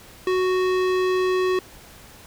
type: tone with low-pass filter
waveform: square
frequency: 370 Hz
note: F#4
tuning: in tune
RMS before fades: -21 dBFS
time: 0.27-1.59 s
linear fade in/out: 2 ms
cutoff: 3900 Hz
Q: 0.72
effects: pink hiss -46 dBFS RMS until 2.26 s